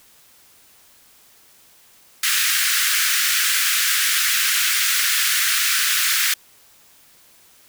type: high-pass noise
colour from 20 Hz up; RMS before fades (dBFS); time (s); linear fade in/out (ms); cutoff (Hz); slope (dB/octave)
pink; -19; 2.23-6.34; 5; 1400; 48
effects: white hiss -52 dBFS RMS until 7.68 s